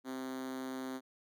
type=tone with high-pass filter; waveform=5% pulse; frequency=130.7 Hz; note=C3; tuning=1 cent flat; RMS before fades=-41 dBFS; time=0.04-1.01 s; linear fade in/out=50 ms; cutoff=280 Hz; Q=7.4; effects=none